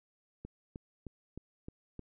click train, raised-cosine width 3 ms, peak -30 dBFS, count 6, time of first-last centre 0.45-1.993 s, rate 3.24 Hz, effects none

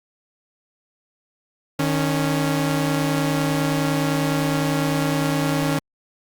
sawtooth tone pair together, 153.52 / 277.2 Hz, D#3 / C#4, -23 / 0 cents, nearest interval minor seventh, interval 1023 cents, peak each -18 dBFS, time 1.79-5.79 s, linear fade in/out 5 ms, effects Opus 48 kbps

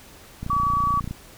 click train, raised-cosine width 5 ms, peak -18 dBFS, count 21, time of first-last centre 0.43-1.11 s, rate 29.4 Hz
sine tone, 1141 Hz, C#6, 50 cents sharp, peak -19 dBFS, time 0.5-1 s, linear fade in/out 5 ms
effects pink hiss -47 dBFS RMS until 1.37 s

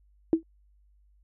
sine tone with exponential decay, 325.4 Hz, E4, 22 cents flat, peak -14 dBFS, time 0.33-0.43 s, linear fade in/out 1 ms, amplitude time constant 20 ms, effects added 50 Hz sine -59 dBFS peak until 1.23 s

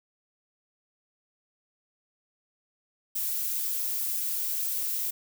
violet noise, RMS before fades -30 dBFS, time 3.15-5.11 s, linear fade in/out 10 ms, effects none

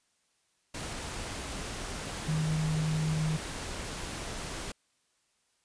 sine tone in noise, 156.3 Hz, D#3, 8 cents sharp, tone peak -27 dBFS, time 2.28-3.37 s, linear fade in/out 5 ms, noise pink, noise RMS -38 dBFS, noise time 0.74-4.72 s, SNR +8 dB, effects white hiss -73 dBFS RMS until 5.64 s + resampled to 22050 Hz

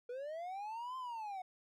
triangle linear two-way sweep, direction up then down, 474.4 to 1046.5 to 729 Hz, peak -39 dBFS, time 0.09-1.42 s, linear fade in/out 5 ms, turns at 0.97 s, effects none

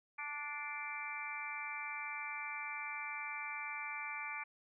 harmonic tone with a mistuned harmonic, 292.7 Hz, D4, 6 cents flat, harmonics 3 / 4 / 5 / 6 / 7 / 8, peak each -48 / -48 / -51 / -51 / -48 / -43 dBFS, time 0.18-4.44 s, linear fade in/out 10 ms, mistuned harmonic 7, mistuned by +34 cents, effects none

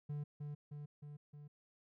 triangle tone with echo, 146.83 Hz, D3, in tune, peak -37 dBFS, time 0.09-0.24 s, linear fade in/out 10 ms, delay 310 ms, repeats 4, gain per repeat -3 dB, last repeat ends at 1.48 s, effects none

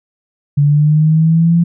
sine linear sweep, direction up, 142.7 to 171.4 Hz, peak -7 dBFS, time 0.57-1.64 s, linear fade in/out 10 ms, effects none

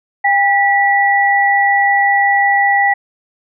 sine tone pair together, 802 / 1950.9 Hz, G5 / B6, +39 / -22 cents, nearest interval octave + minor third, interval 1539 cents, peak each -12 dBFS, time 0.24-2.94 s, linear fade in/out 10 ms, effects none

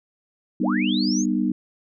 sine linear sweep, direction up, 106.8 to 6800 Hz, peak -26 dBFS, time 0.6-1.26 s, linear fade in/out 50 ms
sine chord, G augmented, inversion none, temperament just, 196 / 245 / 306.2 Hz, G3 / B3 / D#4, 0 / -14 / -28 cents, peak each -24 / -23 / -24 dBFS, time 0.6-1.52 s, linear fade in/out 5 ms
effects none

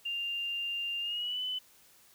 sine tone with pitch glide, 2794 to 3012 Hz, F7 to F#7, 0 to +30 cents, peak -32 dBFS, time 0.05-1.59 s, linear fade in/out 10 ms, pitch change +130 cents, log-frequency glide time 1-1.42 s, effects white hiss -61 dBFS RMS until 2.14 s

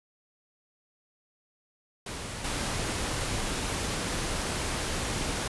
pink noise with level steps, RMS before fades -37 / -31 dBFS, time 2.06-5.48 s, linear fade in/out 5 ms, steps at 2.44 s, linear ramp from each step 5 ms, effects resampled to 24000 Hz

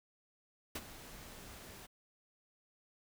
pink noise with ADSR envelope, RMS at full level -38 dBFS, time 0.75-1.87 s, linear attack 6 ms, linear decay 42 ms, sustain -14 dB, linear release 17 ms, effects none

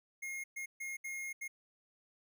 square tone bursts at uneven times, 2145 Hz, C7, 42 cents sharp, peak -40 dBFS, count 5, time 0.22-0.44 / 0.56-0.66 / 0.8-0.97 / 1.04-1.33 / 1.41-1.48 s, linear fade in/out 10 ms, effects none

